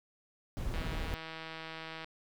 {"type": "noise", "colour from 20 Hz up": "brown", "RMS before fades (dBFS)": -36, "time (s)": [0.57, 1.14], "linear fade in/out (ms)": 0}
{"type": "click train", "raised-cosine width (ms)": 0.3, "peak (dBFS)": -27, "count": 211, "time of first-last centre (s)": [0.74, 2.044], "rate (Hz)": 161}
{"effects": []}